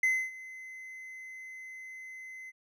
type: tone with ADSR envelope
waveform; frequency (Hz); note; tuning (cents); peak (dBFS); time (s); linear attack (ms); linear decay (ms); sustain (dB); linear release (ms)
triangle; 2049; C7; -37; -21; 0.03-2.52; 4; 270; -20; 31
effects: none